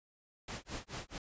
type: noise with tremolo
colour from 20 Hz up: pink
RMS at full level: -41 dBFS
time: 0.48-1.18 s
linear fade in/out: 2 ms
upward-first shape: sine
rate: 4.6 Hz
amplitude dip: 100%
effects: resampled to 16000 Hz